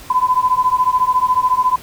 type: beating tone pair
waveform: sine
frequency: 1003 / 1017 Hz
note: B5 / C6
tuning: +26 / -50 cents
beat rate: 14 Hz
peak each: -15 dBFS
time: 0.1-1.76 s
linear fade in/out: 5 ms
effects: pink hiss -38 dBFS RMS until 1.82 s